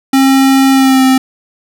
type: tone with pitch glide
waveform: square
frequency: 268.6 to 262 Hz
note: C4 to C4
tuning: +46 to +2 cents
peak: -6 dBFS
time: 0.13-1.18 s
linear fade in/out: 5 ms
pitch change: -44 cents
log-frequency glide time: 0.72-1.04 s
effects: none